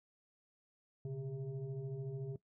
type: tone with frequency modulation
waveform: sine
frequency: 138.8 Hz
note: C#3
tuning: 3 cents sharp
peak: -39 dBFS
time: 1.05-2.36 s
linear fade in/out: 2 ms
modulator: 264 Hz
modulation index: 0.83
effects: noise-tail reverb RT60 0.1 s tail -18 dB re dry